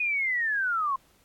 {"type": "linear sweep", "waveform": "sine", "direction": "down", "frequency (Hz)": [2492, 1046], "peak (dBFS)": -24, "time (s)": [0, 0.96], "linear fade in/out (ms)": 5, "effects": ["pink hiss -63 dBFS RMS until 1.24 s", "AAC 64 kbps"]}